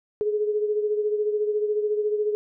sine beating tone pair, 420 / 434 Hz, G#4 / A4, +19 / -24 cents, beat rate 14 Hz, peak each -22 / -30 dBFS, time 0.21-2.35 s, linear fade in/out 0 ms, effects none

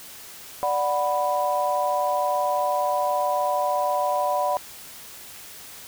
sine chord, B minor, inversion first, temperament equal, 587.3 / 740 / 987.8 Hz, D5 / F#5 / B5, 0 / 0 / 0 cents, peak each -25 dBFS, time 0.63-4.57 s, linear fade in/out 0 ms, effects white hiss -42 dBFS RMS until 5.87 s

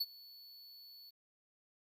square tone with ADSR envelope, 4435 Hz, C#8, in tune, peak -31 dBFS, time 0-1.11 s, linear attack 10 ms, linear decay 39 ms, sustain -23 dB, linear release 19 ms, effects 12-bit

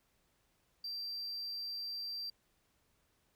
sine tone, 4704 Hz, D8, 2 cents sharp, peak -36 dBFS, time 0.84-2.3 s, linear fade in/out 5 ms, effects tanh soft clip ceiling -38 dBFS + pink hiss -75 dBFS RMS until 3.35 s

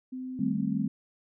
sine tone, 256.8 Hz, C4, 32 cents flat, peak -34 dBFS, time 0.12-0.59 s, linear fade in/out 10 ms
sine chord, A half-diminished seventh, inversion second, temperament equal with one note detuned, 153.95 / 196 / 220 / 261.6 Hz, Eb3 / G3 / A3 / C4, -18 / 0 / 0 / 0 cents, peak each -35 / -30 / -31 / -32 dBFS, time 0.39-0.88 s, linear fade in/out 5 ms
effects none

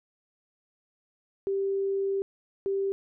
sine tone bursts at uneven times, 392 Hz, G4, in tune, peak -25 dBFS, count 2, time 1.47-2.22 / 2.66-2.92 s, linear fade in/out 0 ms, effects none

